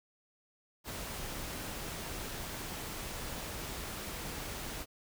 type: noise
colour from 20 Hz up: pink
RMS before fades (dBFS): -41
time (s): 0.84-4.86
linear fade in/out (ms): 50
effects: none